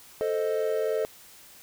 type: chord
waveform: triangle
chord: A diminished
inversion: none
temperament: equal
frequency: 440 / 523.3 / 622.3 Hz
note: A4 / C5 / Eb5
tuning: 0 / 0 / 0 cents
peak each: -25 / -29 / -28 dBFS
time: 0.21-1.05 s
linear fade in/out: 0 ms
effects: white hiss -51 dBFS RMS until 1.62 s

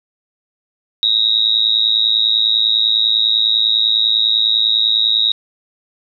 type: tone with amplitude modulation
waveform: sine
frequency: 3776 Hz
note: A#7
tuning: 22 cents sharp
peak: -7 dBFS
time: 1.03-5.32 s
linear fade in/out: 0 ms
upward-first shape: sine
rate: 110 Hz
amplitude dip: 100%
effects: none

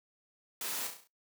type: noise with echo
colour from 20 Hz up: white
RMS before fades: -38 dBFS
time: 0.61-0.87 s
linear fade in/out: 2 ms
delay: 34 ms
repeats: 6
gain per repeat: -5 dB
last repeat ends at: 1.074 s
effects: noise-tail reverb RT60 0.2 s tail -25 dB re dry + high-pass 200 Hz 12 dB/octave

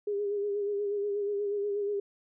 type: tone with vibrato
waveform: sine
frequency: 407.5 Hz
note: G#4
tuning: 33 cents flat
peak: -28 dBFS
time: 0.07-2 s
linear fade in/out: 5 ms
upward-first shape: sine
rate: 8.3 Hz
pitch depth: 37 cents each way
effects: none

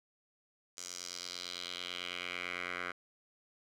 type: tone with band-pass filter sweep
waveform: 10% pulse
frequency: 89 Hz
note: F2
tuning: 33 cents sharp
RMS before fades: -42 dBFS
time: 0.77-2.92 s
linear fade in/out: 10 ms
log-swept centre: 6600 to 1700 Hz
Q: 2.6
effects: none

